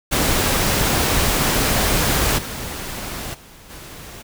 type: noise with level steps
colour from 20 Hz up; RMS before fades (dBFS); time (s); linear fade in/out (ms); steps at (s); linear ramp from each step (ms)
pink; -18 / -29 / -44 / -37; 0.11-4.23; 20; 2.37 / 3.33 / 3.69; 20
effects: none